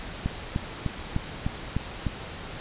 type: click train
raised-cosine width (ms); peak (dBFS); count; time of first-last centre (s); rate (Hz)
5; -13; 7; 0.26-2.067; 3.32
effects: pink hiss -38 dBFS RMS until 2.6 s + resampled to 8000 Hz